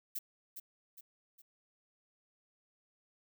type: noise with echo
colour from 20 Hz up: violet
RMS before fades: -38 dBFS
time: 0.15-0.19 s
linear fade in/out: 10 ms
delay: 410 ms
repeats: 3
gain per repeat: -7 dB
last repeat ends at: 1.42 s
effects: none